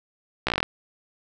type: slowing click train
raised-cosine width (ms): 0.3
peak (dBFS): -6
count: 9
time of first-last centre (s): 0.47-0.63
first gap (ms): 15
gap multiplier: 1.08
effects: none